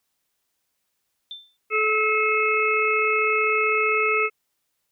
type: tone with exponential decay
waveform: sine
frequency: 3554 Hz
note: A7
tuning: 17 cents sharp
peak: -30 dBFS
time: 1.31-1.57 s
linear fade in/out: 1 ms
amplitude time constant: 56 ms
type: harmonic tone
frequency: 432.2 Hz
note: A4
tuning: 31 cents flat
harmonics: 1 / 3 / 5 / 6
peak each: -24 / -24 / -24 / -24 dBFS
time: 1.7-4.3 s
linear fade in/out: 50 ms
effects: white hiss -75 dBFS RMS until 4.91 s